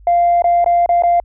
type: tone with dropouts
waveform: sine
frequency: 695 Hz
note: F5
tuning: 9 cents flat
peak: -8 dBFS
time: 0.07-1.2 s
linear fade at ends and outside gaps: 2 ms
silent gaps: 0.421-0.442 / 0.644-0.661 / 0.861-0.891 / 1.023-1.035 s
effects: tanh soft clip ceiling -6 dBFS + added 50 Hz sine -39 dBFS peak until 1.24 s